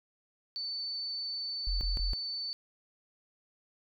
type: tone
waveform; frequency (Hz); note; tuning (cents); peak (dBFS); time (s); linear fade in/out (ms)
sine; 4513; C#8; +30; -34; 0.56-2.53; 0
type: tone bursts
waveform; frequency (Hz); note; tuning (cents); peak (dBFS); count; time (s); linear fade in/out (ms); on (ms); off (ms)
sine; 44.2; F1; +22; -29; 3; 1.67-2.134; 0; 140; 22
effects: none